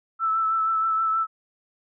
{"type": "tone with vibrato", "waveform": "sine", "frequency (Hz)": 1318.5, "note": "E6", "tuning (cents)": 0, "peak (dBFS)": -20, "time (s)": [0.19, 1.27], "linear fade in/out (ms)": 50, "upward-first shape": "triangle", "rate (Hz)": 6.3, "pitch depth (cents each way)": 26, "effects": []}